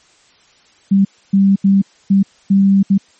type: tone bursts at uneven times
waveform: sine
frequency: 196 Hz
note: G3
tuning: in tune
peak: -7 dBFS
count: 6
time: 0.91-1.05 / 1.33-1.56 / 1.64-1.82 / 2.1-2.23 / 2.5-2.83 / 2.9-2.98 s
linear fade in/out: 10 ms
effects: white hiss -51 dBFS RMS until 3.19 s + MP3 32 kbps